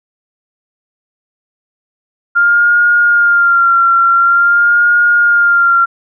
sine tone with vibrato, 1396.9 Hz, F6, in tune, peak -6 dBFS, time 2.35-5.86 s, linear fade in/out 20 ms, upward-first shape sine, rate 0.47 Hz, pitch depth 36 cents each way, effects none

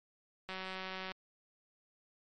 click train, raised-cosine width 0.3 ms, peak -26 dBFS, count 119, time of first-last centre 0.49-1.118 s, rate 188 Hz, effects MP3 48 kbps

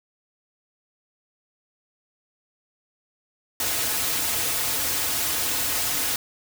white noise with comb filter, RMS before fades -25 dBFS, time 3.6-6.16 s, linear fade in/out 2 ms, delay 5.1 ms, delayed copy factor -0.8, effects none

